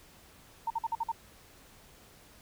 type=tone bursts; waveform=sine; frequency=912 Hz; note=A#5; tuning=38 cents flat; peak=-28 dBFS; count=6; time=0.67-1.118 s; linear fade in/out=5 ms; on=33 ms; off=50 ms; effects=pink hiss -57 dBFS RMS until 2.41 s